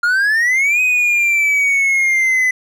triangle exponential two-way sweep, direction up then down, 1396.9 to 2520 to 2006 Hz, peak -10 dBFS, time 0.03-2.51 s, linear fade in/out 5 ms, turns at 0.81 s, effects none

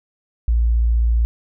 sine tone, 57.6 Hz, A#1, 20 cents flat, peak -13 dBFS, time 0.48-1.25 s, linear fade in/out 0 ms, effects none

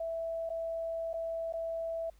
sine tone with dropouts, 659.3 Hz, E5, in tune, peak -33 dBFS, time 0-2.1 s, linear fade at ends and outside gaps 5 ms, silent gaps 0.493-0.501 / 1.132-1.139 / 1.526-1.536 s, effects added 50 Hz sine -58 dBFS peak until 2.19 s + pink hiss -69 dBFS RMS until 2.19 s

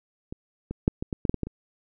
clicks, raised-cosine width 3 ms, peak -22 / -19 / -6 / -17 / -16 / -12 / -8 / -14 / -14 / -22 dBFS, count 10, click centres 0.325 / 0.71 / 0.879 / 1.025 / 1.128 / 1.252 / 1.295 / 1.343 / 1.433 / 1.47 s, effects none

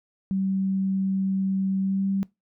sine tone with pitch glide, 192.2 to 195 Hz, G3 to G3, -34 to -9 cents, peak -22 dBFS, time 0.31-2.23 s, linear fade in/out 0 ms, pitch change +25 cents, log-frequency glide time 1.82-2.06 s, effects noise-tail reverb RT60 0.2 s tail -22 dB re dry

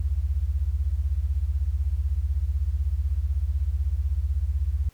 sine beating tone pair, 61.74 / 77.74 Hz, B1 / D#2, 0 / -1 cents, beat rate 16 Hz, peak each -25 dBFS, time 0-4.89 s, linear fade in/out 5 ms, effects pink hiss -59 dBFS RMS until 4.93 s

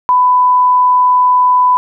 sine tone, 998 Hz, B5, 18 cents sharp, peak -6 dBFS, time 0.09-1.77 s, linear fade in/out 0 ms, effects none

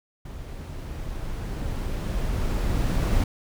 brown noise with level ramp, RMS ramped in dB -37 to -21 dBFS, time 0.25-3.24 s, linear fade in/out 5 ms, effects none

